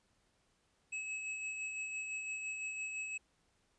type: tone with tremolo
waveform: square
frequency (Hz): 2579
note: E7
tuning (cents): -39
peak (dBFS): -38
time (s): 0.92-3.18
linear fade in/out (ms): 10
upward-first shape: sine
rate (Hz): 5.9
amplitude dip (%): 35
effects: pink hiss -75 dBFS RMS until 3.78 s + resampled to 22050 Hz